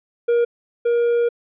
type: tone pair in turn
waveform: triangle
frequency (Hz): 473.3 / 473.3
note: A#4 / A#4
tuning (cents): +26 / +26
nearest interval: unison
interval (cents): 0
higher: neither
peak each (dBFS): -12 / -13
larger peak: first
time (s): 0.28-0.45 / 0.85-1.29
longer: second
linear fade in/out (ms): 10
effects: resampled to 8000 Hz